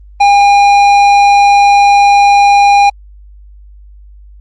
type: tone with tanh clipping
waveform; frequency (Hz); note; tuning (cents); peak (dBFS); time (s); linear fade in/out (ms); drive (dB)
sine; 808; G#5; -48; -5; 0.2-2.9; 10; 12
effects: added 50 Hz sine -33 dBFS peak until 4.4 s + Opus 32 kbps